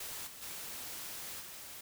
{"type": "noise with level steps", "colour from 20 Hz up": "white", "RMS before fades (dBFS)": [-43, -50, -44, -48], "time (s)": [0, 1.81], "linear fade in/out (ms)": 5, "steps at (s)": [0.26, 0.41, 1.4], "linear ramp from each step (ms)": 20, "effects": []}